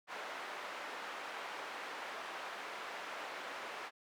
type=band-pass noise; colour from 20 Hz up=white; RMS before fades=-45 dBFS; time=0.07-3.91 s; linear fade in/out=50 ms; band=490 to 1700 Hz; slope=12 dB/octave; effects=none